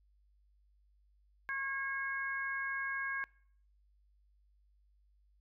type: harmonic tone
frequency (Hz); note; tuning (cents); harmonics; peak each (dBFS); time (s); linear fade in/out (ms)
544; C#5; -33; 2 / 3 / 4; -43 / -36 / -43; 1.49-3.24; 0
effects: noise-tail reverb RT60 0.6 s tail -23 dB re dry + added 50 Hz sine -66 dBFS peak until 5.4 s